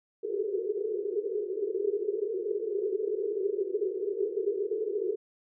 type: band-pass noise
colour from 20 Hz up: pink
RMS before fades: -31 dBFS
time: 0.23-5.16 s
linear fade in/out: 10 ms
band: 380 to 440 Hz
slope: 96 dB/octave
effects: none